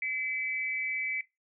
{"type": "tone pair together", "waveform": "sine", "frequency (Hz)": [2043, 2300], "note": ["C7", "D7"], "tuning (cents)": [-42, -37], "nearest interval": "major second", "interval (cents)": 205, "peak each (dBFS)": [-33, -32], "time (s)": [0.02, 1.21], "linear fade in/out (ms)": 2, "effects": ["noise-tail reverb RT60 0.2 s tail -19 dB re dry"]}